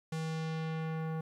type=tone with low-pass filter sweep; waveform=square; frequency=160 Hz; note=D#3; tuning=49 cents sharp; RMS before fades=-36 dBFS; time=0.12-1.21 s; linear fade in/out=5 ms; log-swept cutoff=9200 to 1200 Hz; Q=0.93; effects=11-bit